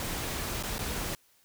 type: noise with dropouts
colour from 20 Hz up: pink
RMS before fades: -34 dBFS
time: 0-1.15 s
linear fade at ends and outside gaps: 1 ms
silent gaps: 0.627-0.635 / 0.782-0.791 s
effects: white hiss -65 dBFS RMS until 1.44 s